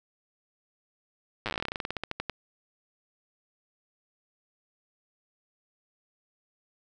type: slowing click train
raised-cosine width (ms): 0.3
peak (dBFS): -15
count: 24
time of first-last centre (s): 1.46-2.297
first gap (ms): 8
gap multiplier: 1.12
effects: none